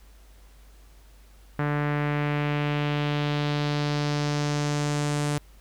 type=tone with low-pass filter sweep; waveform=sawtooth; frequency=146.83 Hz; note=D3; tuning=in tune; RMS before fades=-26 dBFS; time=1.59-5.38 s; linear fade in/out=0 ms; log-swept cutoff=1700 to 8900 Hz; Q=1.9; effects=added 50 Hz sine -49 dBFS peak until 5.6 s + pink hiss -59 dBFS RMS until 5.6 s

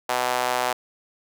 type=tone with high-pass filter; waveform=sawtooth; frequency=125 Hz; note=B2; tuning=21 cents sharp; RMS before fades=-24 dBFS; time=0.09-0.73 s; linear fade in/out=5 ms; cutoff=740 Hz; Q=1.9; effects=none

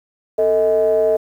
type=ring-modulated tone; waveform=triangle; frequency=95 Hz; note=F#2; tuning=46 cents sharp; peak=-7 dBFS; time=0.38-1.17 s; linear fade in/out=10 ms; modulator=539 Hz; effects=tanh soft clip ceiling -3 dBFS + 8-bit

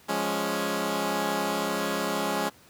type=chord; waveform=10% pulse; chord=Db major; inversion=first; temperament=equal; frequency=174.61 / 207.7 / 277.2 Hz; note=F3 / Ab3 / Db4; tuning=0 / 0 / 0 cents; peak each=-25 / -21 / -22 dBFS; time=0.08-2.5 s; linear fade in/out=20 ms; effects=pink hiss -55 dBFS RMS until 2.69 s + high-pass 100 Hz 12 dB/octave

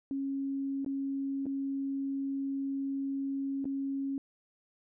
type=tone with dropouts; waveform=sine; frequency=273.9 Hz; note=C#4; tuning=21 cents flat; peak=-31 dBFS; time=0.11-4.18 s; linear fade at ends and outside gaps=1 ms; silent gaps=0.847-0.862 / 1.457-1.465 / 3.644-3.654 s; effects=none

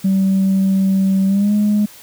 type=tone with pitch glide; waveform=sine; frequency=192.4 to 208.6 Hz; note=G3 to G#3; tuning=-32 to +8 cents; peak=-10 dBFS; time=0.04-1.86 s; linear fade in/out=10 ms; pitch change=+140 cents; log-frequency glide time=1.26-1.53 s; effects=tanh soft clip ceiling -9 dBFS + white hiss -41 dBFS RMS until 2.02 s

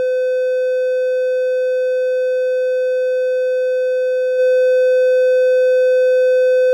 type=tone with level steps; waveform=triangle; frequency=509 Hz; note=C5; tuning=48 cents flat; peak=-12 / -8 dBFS; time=0-6.73 s; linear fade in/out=0 ms; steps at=4.38 s; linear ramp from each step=20 ms; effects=none

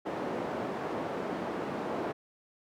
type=band-pass noise; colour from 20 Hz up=white; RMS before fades=-35 dBFS; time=0.05-2.13 s; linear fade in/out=20 ms; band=200 to 650 Hz; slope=12 dB/octave; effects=none

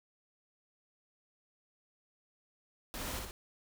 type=noise with echo; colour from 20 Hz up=pink; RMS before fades=-41 dBFS; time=2.94-3.19 s; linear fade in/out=0 ms; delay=60 ms; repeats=2; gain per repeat=-3 dB; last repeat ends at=3.31 s; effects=none

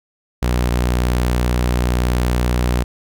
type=tone pair in turn; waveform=sawtooth; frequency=61 / 61 Hz; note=B1 / B1; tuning=-21 / -21 cents; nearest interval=unison; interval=0 cents; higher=neither; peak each=-11 dBFS; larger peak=neither; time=0.42-0.7 / 0.7-2.84 s; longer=second; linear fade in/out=10 ms; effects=none

